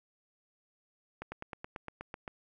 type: slowing click train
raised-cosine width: 0.5 ms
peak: -25 dBFS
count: 10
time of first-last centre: 1.22-2.278 s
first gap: 100 ms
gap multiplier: 1.04
effects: none